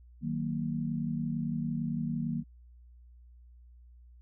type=chord; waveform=sine; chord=D# minor; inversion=none; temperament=just; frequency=155.56 / 186.68 / 233.3 Hz; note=D#3 / F#3 / A#3; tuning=0 / +16 / +2 cents; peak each=-34 / -37 / -33 dBFS; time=0.21-2.44 s; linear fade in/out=50 ms; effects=added 60 Hz sine -52 dBFS peak until 4.21 s